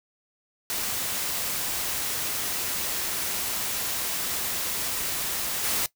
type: noise with level steps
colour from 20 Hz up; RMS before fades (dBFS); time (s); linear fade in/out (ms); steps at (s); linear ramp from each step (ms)
white; -29 / -26; 0.7-5.86; 0; 5.63; 20
effects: noise-tail reverb RT60 0.1 s tail -19 dB re dry